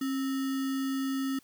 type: tone with sample-and-hold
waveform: sine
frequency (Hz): 269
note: C4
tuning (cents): +48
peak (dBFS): -28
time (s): 0.01-1.39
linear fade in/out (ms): 5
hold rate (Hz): 1575
effects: white hiss -63 dBFS RMS until 1.43 s